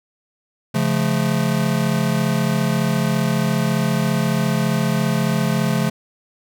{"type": "chord", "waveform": "square", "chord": "Db augmented", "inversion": "none", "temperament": "just", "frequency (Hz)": [138.59, 173.24, 216.5], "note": ["Db3", "F3", "A3"], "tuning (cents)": [0, -14, -28], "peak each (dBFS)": -22, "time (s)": [0.74, 5.9], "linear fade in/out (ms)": 10, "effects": []}